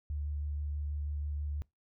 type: tone with vibrato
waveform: sine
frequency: 73.42 Hz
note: D2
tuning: in tune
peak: -33 dBFS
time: 0.1-1.62 s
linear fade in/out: 0 ms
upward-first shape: square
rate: 6.2 Hz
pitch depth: 11 cents each way
effects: noise-tail reverb RT60 0.2 s tail -24 dB re dry